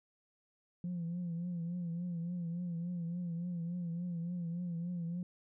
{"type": "tone with vibrato", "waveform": "sine", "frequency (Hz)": 172.6, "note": "F3", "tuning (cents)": -20, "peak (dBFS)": -34, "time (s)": [0.84, 5.23], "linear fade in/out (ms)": 2, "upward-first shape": "triangle", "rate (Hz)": 3.5, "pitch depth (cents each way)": 77, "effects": ["tanh soft clip ceiling -33 dBFS"]}